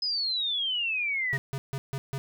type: exponential sweep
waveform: sine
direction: down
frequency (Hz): 5100 to 1864.7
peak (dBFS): -26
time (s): 0.02-1.37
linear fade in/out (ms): 5
type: tone bursts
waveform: square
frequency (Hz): 136.1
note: C#3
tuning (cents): -31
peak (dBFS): -31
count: 5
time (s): 1.33-2.18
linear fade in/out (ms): 0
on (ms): 50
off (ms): 150
effects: none